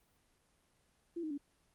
sine tone with pitch steps, 339.7 / 311.5 / 285.7 Hz, F4 / D#4 / D4, -48 / +2 / -48 cents, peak -37 dBFS, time 1.16-1.379 s, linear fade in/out 10 ms, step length 73 ms, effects pink hiss -73 dBFS RMS until 1.74 s + Opus 24 kbps

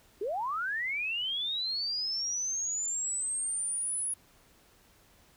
sine linear sweep, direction up, 370 to 10450 Hz, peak -30 dBFS, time 0.21-4.14 s, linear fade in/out 5 ms, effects pink hiss -62 dBFS RMS until 5.36 s

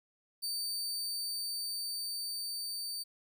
sawtooth tone with level ramp, 4597 Hz, D8, 38 cents flat, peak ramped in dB -31 to -34 dBFS, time 0.42-3.04 s, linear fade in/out 20 ms, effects none

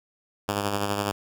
5% pulse tone with tremolo, 101.6 Hz, G#2, 38 cents flat, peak -12 dBFS, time 0.48-1.12 s, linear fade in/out 10 ms, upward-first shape sine, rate 12 Hz, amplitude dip 45%, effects none

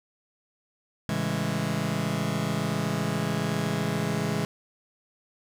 sawtooth chord, A major seventh, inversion none, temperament just, 110 / 137.5 / 165 / 206.2 Hz, A2 / C#3 / E3 / G#3, 0 / -14 / +2 / -12 cents, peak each -31 / -27 / -26 / -26 dBFS, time 1.09-4.45 s, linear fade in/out 0 ms, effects low-pass 11000 Hz 12 dB/octave + 9-bit

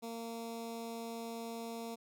15% pulse tone with notch filter, 229.9 Hz, A#3, 24 cents flat, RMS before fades -43 dBFS, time 0.02-1.96 s, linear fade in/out 20 ms, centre 1800 Hz, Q 1.1, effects none

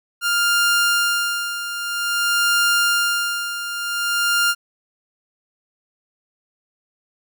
sawtooth tone with tremolo, 1400 Hz, F6, 4 cents sharp, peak -11 dBFS, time 0.21-4.55 s, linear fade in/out 50 ms, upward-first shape sine, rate 0.51 Hz, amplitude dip 70%, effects none

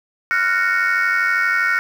sine chord, Gb major seventh, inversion third, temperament just, 1387.5 / 1480 / 1850 / 2220 Hz, F6 / Gb6 / Bb6 / Db7, -12 / 0 / -14 / +2 cents, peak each -19 / -18 / -19 / -21 dBFS, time 0.31-1.79 s, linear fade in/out 0 ms, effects tanh soft clip ceiling -10 dBFS + 7-bit

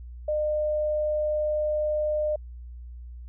sine tone, 606 Hz, D#5, 46 cents flat, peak -23 dBFS, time 0.28-2.36 s, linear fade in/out 5 ms, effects added 60 Hz sine -38 dBFS peak until 3.28 s

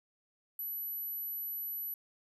sine tone, 11840 Hz, F#9, in tune, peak -36 dBFS, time 0.59-1.94 s, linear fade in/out 2 ms, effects none

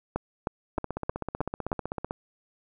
two click trains, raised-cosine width 1 ms, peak -17 / -13 dBFS, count 22 / 6, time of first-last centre 0.78-2.109 / 0.16-1.718 s, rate 15.8 / 3.21 Hz, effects none

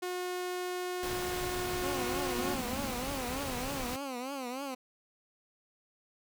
sawtooth tone, 361.4 Hz, F#4, 41 cents flat, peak -30 dBFS, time 0.02-2.55 s, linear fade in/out 10 ms
pink noise, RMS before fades -39 dBFS, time 1.03-3.96 s, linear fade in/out 0 ms
15% pulse tone with vibrato, 261.6 Hz, C4, in tune, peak -30 dBFS, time 1.83-4.75 s, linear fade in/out 10 ms, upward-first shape triangle, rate 3.3 Hz, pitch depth 160 cents each way
sine tone bursts, 233.1 Hz, A#3, in tune, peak -36 dBFS, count 11, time 2.38-2.91 s, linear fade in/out 5 ms, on 30 ms, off 20 ms
effects none

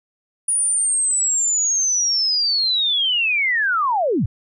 sine linear sweep, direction down, 9700 to 76 Hz, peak -16 dBFS, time 0.48-4.26 s, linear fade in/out 5 ms, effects none

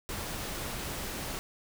pink noise, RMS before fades -37 dBFS, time 0.09-1.39 s, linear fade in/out 0 ms, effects none

